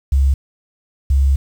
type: tone pair in turn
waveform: sine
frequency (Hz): 68.1 / 68.41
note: C#2 / C#2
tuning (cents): -30 / -22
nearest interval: unison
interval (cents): 8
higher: second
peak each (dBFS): -10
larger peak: neither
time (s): 0.12-0.34 / 1.1-1.36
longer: second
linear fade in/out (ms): 5
effects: 7-bit